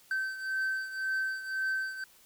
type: beating tone pair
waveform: triangle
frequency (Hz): 1545 / 1546.9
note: G6 / G6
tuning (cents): -26 / -23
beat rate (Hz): 1.9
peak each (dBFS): -30 / -35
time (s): 0.11-2.04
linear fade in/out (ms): 2
effects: white hiss -60 dBFS RMS until 2.25 s